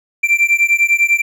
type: beating tone pair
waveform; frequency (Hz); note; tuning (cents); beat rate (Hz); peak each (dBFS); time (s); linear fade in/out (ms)
triangle; 2349 / 2359; D7 / D7; 0 / +7; 10; -12; 0.23-1.22; 10
effects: none